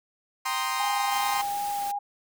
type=chord; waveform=sawtooth; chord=C minor seventh; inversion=second; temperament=equal; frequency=784 / 932.3 / 1046.5 / 1244.5 Hz; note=G5 / Bb5 / C6 / Eb6; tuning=0 / 0 / 0 / 0 cents; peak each=-30 / -30 / -25 / -31 dBFS; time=0.45-1.42 s; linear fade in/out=10 ms
type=tone with vibrato; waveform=sine; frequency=812 Hz; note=G#5; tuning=39 cents flat; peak=-27 dBFS; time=0.79-1.99 s; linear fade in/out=10 ms; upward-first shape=sine; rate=2.6 Hz; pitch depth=9 cents each way
type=noise; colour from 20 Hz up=white; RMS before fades=-39 dBFS; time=1.11-1.92 s; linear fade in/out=10 ms
effects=none